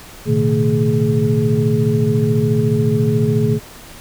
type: tone cluster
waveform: sine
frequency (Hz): 113.3 / 127.4 / 152.1 / 223.8 / 419.7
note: A#2 / C3 / D#3 / A3 / G#4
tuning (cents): -49 / -46 / -39 / +30 / +18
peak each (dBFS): -19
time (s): 0.25-3.6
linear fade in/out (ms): 50
effects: pink hiss -38 dBFS RMS until 4 s